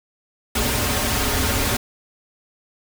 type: noise with comb filter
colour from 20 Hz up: pink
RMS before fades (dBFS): -21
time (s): 0.55-1.77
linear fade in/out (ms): 5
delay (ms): 6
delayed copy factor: -0.95
effects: none